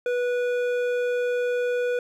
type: tone with hard clipping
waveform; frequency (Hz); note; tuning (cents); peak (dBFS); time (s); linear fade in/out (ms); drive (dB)
sine; 490; B4; -14; -24; 0.06-1.99; 2; 10
effects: none